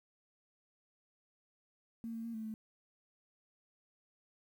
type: tone with pitch steps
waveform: sine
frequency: 228.7 / 226.6 / 231 / 220.3 / 218.5 Hz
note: A#3 / A#3 / A#3 / A3 / A3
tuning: -33 / -49 / -16 / +2 / -12 cents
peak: -39 dBFS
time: 2.04-2.54 s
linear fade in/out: 0 ms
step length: 100 ms
effects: 11-bit